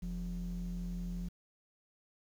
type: ring-modulated tone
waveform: triangle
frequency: 110 Hz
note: A2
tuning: in tune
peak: -30 dBFS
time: 0.02-1.29 s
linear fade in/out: 10 ms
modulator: 66.3 Hz
effects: tanh soft clip ceiling -30 dBFS + 10-bit